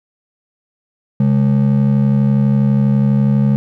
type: ring-modulated tone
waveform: triangle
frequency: 170.7 Hz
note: F3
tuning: 39 cents flat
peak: -5 dBFS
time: 1.2-3.56 s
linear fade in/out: 0 ms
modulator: 36.1 Hz
effects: none